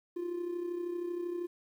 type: tone with amplitude modulation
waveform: triangle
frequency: 349.2 Hz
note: F4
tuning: in tune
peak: -28 dBFS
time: 0.16-1.47 s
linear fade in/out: 10 ms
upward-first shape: sine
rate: 32.8 Hz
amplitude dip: 65%
effects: tanh soft clip ceiling -27 dBFS + 11-bit